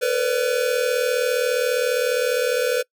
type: tone cluster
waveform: square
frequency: 459.2 / 499 / 574 Hz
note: A#4 / B4 / D5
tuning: -26 / +18 / -40 cents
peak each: -26 / -21 / -28 dBFS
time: 0.01-2.83 s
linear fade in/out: 20 ms
effects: noise-tail reverb RT60 0.1 s tail -24 dB re dry